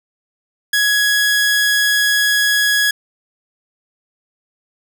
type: tone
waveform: sawtooth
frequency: 1671 Hz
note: G#6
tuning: 10 cents sharp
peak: -9 dBFS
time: 0.73-2.91 s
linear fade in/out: 5 ms
effects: none